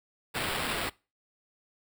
white noise with sample-and-hold, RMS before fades -32 dBFS, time 0.34-0.9 s, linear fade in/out 20 ms, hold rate 6300 Hz, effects noise-tail reverb RT60 0.3 s tail -23 dB re dry

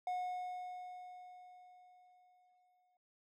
triangle tone with exponential decay, 727 Hz, F#5, 31 cents flat, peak -33 dBFS, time 0.07-2.97 s, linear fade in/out 2 ms, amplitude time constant 630 ms, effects none

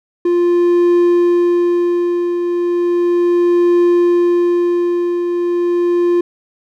triangle tone with tremolo, 349.2 Hz, F4, in tune, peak -6 dBFS, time 0.25-6.21 s, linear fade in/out 5 ms, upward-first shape triangle, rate 0.35 Hz, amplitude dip 55%, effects none

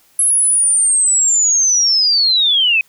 sine linear sweep, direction down, 10900 to 2500 Hz, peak -10 dBFS, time 0.19-2.81 s, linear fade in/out 2 ms, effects white hiss -53 dBFS RMS until 2.88 s

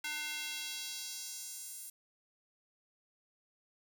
square tone with high-pass filter sweep, 301.2 Hz, D4, 44 cents sharp, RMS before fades -42 dBFS, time 0.04-1.9 s, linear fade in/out 5 ms, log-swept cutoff 1900 to 9800 Hz, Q 1.3, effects none

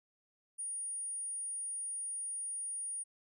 sine tone, 9560 Hz, D9, 30 cents sharp, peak -37 dBFS, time 0.58-3.04 s, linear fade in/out 20 ms, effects none

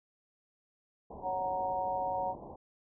white low-pass noise, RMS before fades -47 dBFS, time 1.1-2.56 s, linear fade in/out 5 ms, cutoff 980 Hz, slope 96 dB/octave
sine chord, F# major, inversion second, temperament equal, 554.4 / 740 / 932.3 Hz, C#5 / F#5 / A#5, 0 / 0 / 0 cents, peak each -37 / -34 / -35 dBFS, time 1.22-2.35 s, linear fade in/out 50 ms
effects none

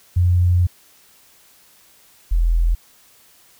sine tone pair in turn, 88.8 / 41.91 Hz, F2 / E1, +29 / +29 cents, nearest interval octave + minor second, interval 1300 cents, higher first, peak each -12 / -13 dBFS, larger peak first, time 0.16-0.67 / 2.31-2.75 s, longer first, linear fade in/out 10 ms, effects white hiss -52 dBFS RMS until 3.59 s

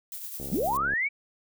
violet noise with tremolo, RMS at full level -36 dBFS, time 0.12-0.77 s, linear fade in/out 0 ms, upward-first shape triangle, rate 9.7 Hz, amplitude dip 50%
click train, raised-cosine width 2 ms, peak -26 dBFS, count 38, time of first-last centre 0.4-0.935 s, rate 69.1 Hz
sine linear sweep, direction up, 110 to 2325 Hz, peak -24 dBFS, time 0.51-1.09 s, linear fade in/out 20 ms
effects none

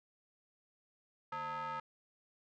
square ring-modulated tone, 188.6 Hz, F#3, 33 cents sharp, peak -36 dBFS, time 1.32-1.8 s, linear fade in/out 5 ms, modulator 1090 Hz, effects low-pass 3000 Hz 12 dB/octave

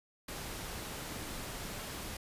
pink noise, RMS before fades -42 dBFS, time 0.28-2.17 s, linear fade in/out 5 ms, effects resampled to 32000 Hz

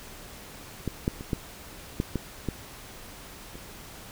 clicks, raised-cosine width 3 ms, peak -15 / -11 / -24 / -13 / -12 / -14 / -15 / -29 dBFS, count 8, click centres 0.877 / 1.079 / 1.209 / 1.332 / 2.001 / 2.157 / 2.487 / 3.555 s, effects pink hiss -45 dBFS RMS until 4.11 s

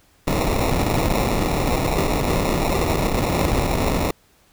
pink noise with sample-and-hold, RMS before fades -20 dBFS, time 0.27-4.11 s, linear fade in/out 5 ms, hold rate 1575 Hz, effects pink hiss -57 dBFS RMS until 4.52 s

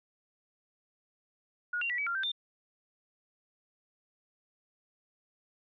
sine tone with pitch steps, 1445 / 2763 / 1948 / 2283 / 1387 / 1559 / 3594 Hz, F#6 / F7 / B6 / D7 / F6 / G6 / A7, -41 / -19 / -24 / -50 / -12 / -10 / +36 cents, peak -30 dBFS, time 1.73-2.318 s, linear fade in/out 5 ms, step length 84 ms, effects none

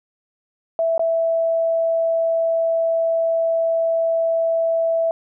sine tone with dropouts, 659.3 Hz, E5, in tune, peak -16 dBFS, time 0.79-5.11 s, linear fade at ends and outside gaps 1 ms, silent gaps 0.979-0.994 s, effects none

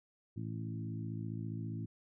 harmonic tone with a mistuned harmonic, 55.2 Hz, A1, 6 cents sharp, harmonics 2 / 3 / 4 / 5 / 6, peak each -40 / -44 / -46 / -48 / -50 dBFS, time 0.36-1.86 s, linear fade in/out 10 ms, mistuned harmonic 2, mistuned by +16 cents, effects none

